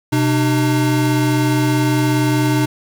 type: tone pair together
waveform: square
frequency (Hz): 127.2 / 302.5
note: C3 / D#4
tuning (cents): -48 / -49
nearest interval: octave + minor third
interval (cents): 1499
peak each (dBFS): -17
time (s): 0.12-2.66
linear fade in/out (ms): 10
effects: 8-bit